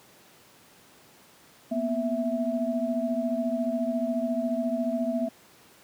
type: tone cluster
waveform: sine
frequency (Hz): 235.8 / 250 / 659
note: A#3 / B3 / E5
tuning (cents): +20 / +21 / -1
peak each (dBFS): -29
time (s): 1.71-5.29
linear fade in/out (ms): 10
effects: pink hiss -55 dBFS RMS until 5.83 s + high-pass 150 Hz 12 dB/octave